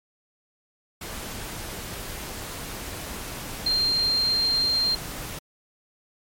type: tone in noise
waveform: sine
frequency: 4184 Hz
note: C8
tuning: 1 cent flat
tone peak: -20 dBFS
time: 3.66-4.95 s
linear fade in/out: 5 ms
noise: pink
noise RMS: -35 dBFS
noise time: 1.01-5.39 s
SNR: +12 dB
effects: MP3 64 kbps